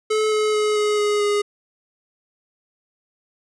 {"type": "tone with pitch steps", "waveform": "square", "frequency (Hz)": [431.9, 427.9, 424, 420.1, 416.2, 412.4], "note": ["A4", "A4", "G#4", "G#4", "G#4", "G#4"], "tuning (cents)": [-32, -48, 36, 20, 4, -12], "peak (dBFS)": -18, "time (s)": [0.1, 1.42], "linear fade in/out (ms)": 10, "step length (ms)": 220, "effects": ["resampled to 22050 Hz"]}